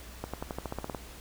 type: accelerating click train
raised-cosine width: 1 ms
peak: -20 dBFS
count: 11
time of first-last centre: 0.24-0.948 s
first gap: 96 ms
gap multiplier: 0.93
effects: added 60 Hz sine -47 dBFS peak until 1.2 s + pink hiss -49 dBFS RMS until 1.2 s